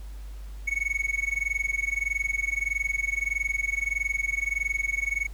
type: tone with amplitude modulation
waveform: triangle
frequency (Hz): 2217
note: C#7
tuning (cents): 0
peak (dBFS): -20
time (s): 0.67-5.27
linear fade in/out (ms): 10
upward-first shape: sine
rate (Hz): 21.6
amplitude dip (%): 95
effects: added 50 Hz sine -36 dBFS peak until 5.33 s + pink hiss -55 dBFS RMS until 5.33 s